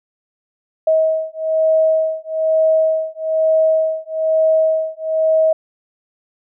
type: beating tone pair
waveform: sine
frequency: 636 / 637.1 Hz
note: D#5 / D#5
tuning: +38 / +41 cents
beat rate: 1.1 Hz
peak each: -16 dBFS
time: 0.87-5.53 s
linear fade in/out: 5 ms
effects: none